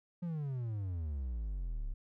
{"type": "exponential sweep", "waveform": "triangle", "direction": "down", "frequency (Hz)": [178.8, 32.7], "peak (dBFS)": -33, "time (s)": [0.22, 1.94], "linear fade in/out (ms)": 10, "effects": []}